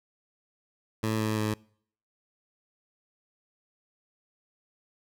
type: tone with pitch steps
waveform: 15% pulse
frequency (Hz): 110 / 108.74 / 107.49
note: A2 / A2 / A2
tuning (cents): 0 / -20 / -40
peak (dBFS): -20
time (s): 1.03-1.54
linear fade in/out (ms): 5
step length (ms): 170
effects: noise-tail reverb RT60 0.6 s tail -25 dB re dry